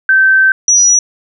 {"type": "tone pair in turn", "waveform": "sine", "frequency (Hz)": [1549, 5848], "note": ["G6", "F#8"], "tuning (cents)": [-21, -21], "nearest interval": "octave + major seventh", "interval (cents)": 2300, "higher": "second", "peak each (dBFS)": -5, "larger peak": "neither", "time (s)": [[0.09, 0.52], [0.68, 0.99]], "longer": "first", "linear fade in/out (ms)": 2, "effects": []}